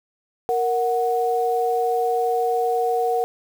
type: tone pair together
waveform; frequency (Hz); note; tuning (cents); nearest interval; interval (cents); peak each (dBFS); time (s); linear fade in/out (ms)
sine; 466.2 / 737.9; A#4 / F#5; 0 / -5; minor sixth; 795; -21; 0.49-3.24; 0
effects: 7-bit